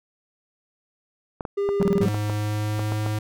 clicks, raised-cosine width 1 ms, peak -15 dBFS, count 10, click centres 1.408 / 1.452 / 1.69 / 1.815 / 1.878 / 2.145 / 2.298 / 2.794 / 2.921 / 3.063 s
triangle tone, 401.4 Hz, G4, 41 cents sharp, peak -19 dBFS, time 1.57-2.06 s, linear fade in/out 10 ms
triangle tone bursts, 189.1 Hz, F#3, 38 cents sharp, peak -16 dBFS, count 6, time 1.8-2.083 s, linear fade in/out 0 ms, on 28 ms, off 23 ms
square tone with pitch glide, 105 to 106.77 Hz, G#2 to G#2, +19 to +48 cents, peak -24 dBFS, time 2.01-3.19 s, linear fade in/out 5 ms, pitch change +29 cents, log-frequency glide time 2.29-2.98 s
effects none

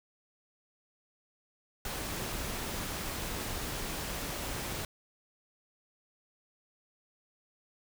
pink noise, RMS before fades -37 dBFS, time 1.85-4.85 s, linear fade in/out 2 ms, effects none

